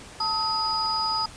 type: tone cluster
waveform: sine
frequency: 884 / 1274 / 4940 Hz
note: A5 / D#6 / D#8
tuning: +8 / +41 / -13 cents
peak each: -28 / -29 / -26 dBFS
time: 0.2-1.26 s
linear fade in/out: 5 ms
effects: pink hiss -44 dBFS RMS until 1.36 s + resampled to 22050 Hz